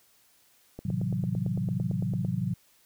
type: click train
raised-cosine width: 2 ms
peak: -25 dBFS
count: 14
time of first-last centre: 0.79-2.249 s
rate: 8.91 Hz
type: chord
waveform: sine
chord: F# half-diminished seventh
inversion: first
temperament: equal with one note detuned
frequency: 110 / 130.81 / 162.17 / 185 Hz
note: A2 / C3 / E3 / F#3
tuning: 0 / 0 / -28 / 0 cents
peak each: -33 / -32 / -33 / -31 dBFS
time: 0.85-2.54 s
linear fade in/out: 5 ms
effects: white hiss -63 dBFS RMS until 2.85 s